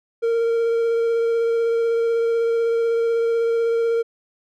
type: tone with vibrato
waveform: triangle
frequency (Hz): 461.5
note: A#4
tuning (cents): -17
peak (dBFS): -15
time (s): 0.22-4.03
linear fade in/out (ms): 20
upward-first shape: sine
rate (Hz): 16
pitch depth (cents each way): 12
effects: none